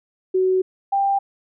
sine tone pair in turn, 373.6 / 791.6 Hz, F#4 / G5, +17 / +17 cents, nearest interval octave + minor second, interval 1300 cents, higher second, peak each -15 / -16 dBFS, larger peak first, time 0.34-0.62 / 0.92-1.19 s, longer first, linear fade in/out 10 ms, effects none

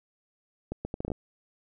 accelerating click train, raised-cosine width 2 ms, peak -19 dBFS, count 8, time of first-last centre 0.72-1.118 s, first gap 130 ms, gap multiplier 0.7, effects none

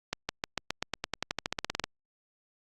accelerating click train, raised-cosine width 0.2 ms, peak -12 dBFS, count 20, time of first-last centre 0.13-1.84 s, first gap 160 ms, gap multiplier 0.93, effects Opus 48 kbps

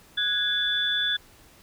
sine tone cluster, 1472 / 1661 / 3465 Hz, F#6 / G#6 / A7, -9 / 0 / -27 cents, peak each -33 / -28 / -24 dBFS, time 0.17-1.17 s, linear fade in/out 10 ms, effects pink hiss -54 dBFS RMS until 1.62 s

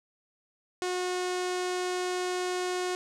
sawtooth tone with low-pass filter, 362.9 Hz, F#4, 34 cents flat, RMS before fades -31 dBFS, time 0.82-2.95 s, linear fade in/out 0 ms, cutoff 7800 Hz, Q 1.3, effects none

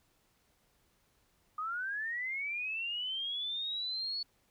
sine linear sweep, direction up, 1215 to 4435 Hz, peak -34 dBFS, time 1.58-4.23 s, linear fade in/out 5 ms, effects pink hiss -72 dBFS RMS until 4.5 s

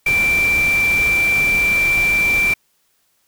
sine tone in noise, 2349 Hz, D7, in tune, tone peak -13 dBFS, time 0.06-2.54 s, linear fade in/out 5 ms, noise pink, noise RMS -27 dBFS, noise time 0.06-2.54 s, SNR +11 dB, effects white hiss -63 dBFS RMS until 3.27 s

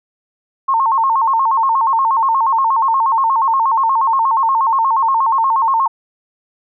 sine tone with vibrato, 987.8 Hz, B5, in tune, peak -11 dBFS, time 0.68-5.88 s, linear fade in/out 10 ms, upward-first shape square, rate 8.4 Hz, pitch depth 150 cents each way, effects none

